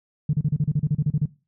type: tone bursts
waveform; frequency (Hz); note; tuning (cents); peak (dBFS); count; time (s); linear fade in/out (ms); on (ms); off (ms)
sine; 148.1; D3; +15; -16; 13; 0.29-1.257; 5; 43; 34
effects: noise-tail reverb RT60 0.3 s tail -20 dB re dry + tanh soft clip ceiling -12 dBFS